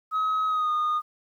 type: tone with pitch glide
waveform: sine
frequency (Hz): 1274 to 1227.8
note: D#6 to D#6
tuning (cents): +41 to -23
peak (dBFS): -20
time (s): 0.11-1.02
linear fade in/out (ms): 50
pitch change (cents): -64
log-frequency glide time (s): 0.47-0.71
effects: tanh soft clip ceiling -21 dBFS + 10-bit